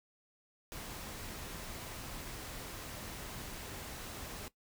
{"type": "noise", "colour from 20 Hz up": "pink", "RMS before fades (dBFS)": -45, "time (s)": [0.72, 4.48], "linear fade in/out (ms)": 0, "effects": ["noise-tail reverb RT60 0.1 s tail -17 dB re dry"]}